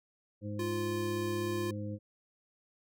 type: harmonic tone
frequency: 103.83 Hz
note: G#2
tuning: in tune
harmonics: 1 / 2 / 3 / 5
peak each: -38 / -41 / -43 / -45 dBFS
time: 0.41-1.99 s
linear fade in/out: 50 ms
type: tone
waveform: square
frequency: 347.8 Hz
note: F4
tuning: 7 cents flat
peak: -34 dBFS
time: 0.59-1.71 s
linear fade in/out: 5 ms
effects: none